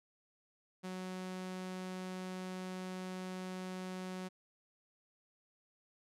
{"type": "tone", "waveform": "sawtooth", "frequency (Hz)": 185, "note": "F#3", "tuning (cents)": 0, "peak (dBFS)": -37, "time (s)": [0.83, 4.29], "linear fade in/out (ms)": 20, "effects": ["low-pass 10000 Hz 12 dB/octave"]}